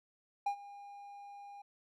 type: tone with ADSR envelope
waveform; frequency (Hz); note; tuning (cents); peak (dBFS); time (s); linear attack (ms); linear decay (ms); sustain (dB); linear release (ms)
triangle; 808; G#5; -48; -27; 0.46-1.62; 7; 86; -19; 6
effects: none